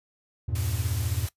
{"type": "chord", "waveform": "triangle", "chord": "E diminished", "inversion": "none", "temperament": "equal", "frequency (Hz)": [82.41, 98, 116.54], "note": ["E2", "G2", "Bb2"], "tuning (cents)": [0, 0, 0], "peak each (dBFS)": [-28, -28, -29], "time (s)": [0.48, 1.27], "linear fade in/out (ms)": 10}
{"type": "noise", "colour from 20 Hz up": "white", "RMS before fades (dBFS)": -38, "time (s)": [0.55, 1.29], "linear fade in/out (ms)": 5}
{"effects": ["noise-tail reverb RT60 0.1 s tail -19 dB re dry", "resampled to 32000 Hz"]}